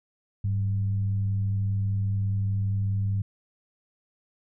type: tone with frequency modulation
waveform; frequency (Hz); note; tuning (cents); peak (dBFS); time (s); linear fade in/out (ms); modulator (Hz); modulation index
sine; 100.9; G#2; -49; -23; 0.44-3.22; 5; 88.4; 0.33
effects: none